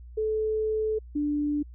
sine tone pair in turn, 434.3 / 293.8 Hz, A4 / D4, -23 / +1 cents, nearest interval perfect fifth, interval 676 cents, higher first, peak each -24 dBFS, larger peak neither, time 0.17-0.99 / 1.15-1.63 s, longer first, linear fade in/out 10 ms, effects added 60 Hz sine -42 dBFS peak until 1.74 s

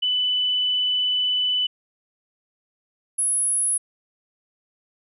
sine tone pair in turn, 2992 / 10699 Hz, F#7 / E9, +19 / +25 cents, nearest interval octave + minor seventh, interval 2206 cents, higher second, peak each -19 dBFS, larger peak neither, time 0.02-1.67 / 3.18-3.78 s, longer first, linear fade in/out 10 ms, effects none

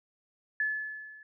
sine tone with level ramp, 1724 Hz, A6, 36 cents flat, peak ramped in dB -25 to -49 dBFS, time 0.6-1.23 s, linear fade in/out 2 ms, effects none

